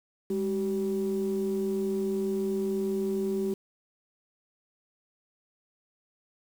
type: tone pair together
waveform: sine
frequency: 203.4 / 383.7 Hz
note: G#3 / G4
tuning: -36 / -37 cents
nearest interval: major seventh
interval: 1099 cents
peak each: -29 / -27 dBFS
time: 0.3-3.54 s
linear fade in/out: 5 ms
effects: tanh soft clip ceiling -21 dBFS + 8-bit